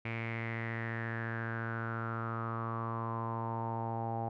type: tone with low-pass filter sweep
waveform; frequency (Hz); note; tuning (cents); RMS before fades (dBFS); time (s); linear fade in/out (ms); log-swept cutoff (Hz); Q
sawtooth; 114.3; A#2; -34; -37; 0.05-4.29; 5; 2300 to 780; 7.2
effects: none